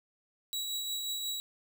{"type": "tone with tremolo", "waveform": "sawtooth", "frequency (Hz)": 3888, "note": "B7", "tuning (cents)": -28, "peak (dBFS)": -29, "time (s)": [0.53, 1.4], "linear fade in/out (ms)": 0, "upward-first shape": "triangle", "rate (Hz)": 5.6, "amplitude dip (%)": 35, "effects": ["10-bit"]}